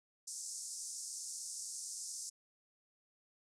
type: band-pass noise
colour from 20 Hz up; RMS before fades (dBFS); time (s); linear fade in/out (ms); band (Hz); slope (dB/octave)
white; -45; 0.27-2.3; 10; 5200 to 9300; 48
effects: none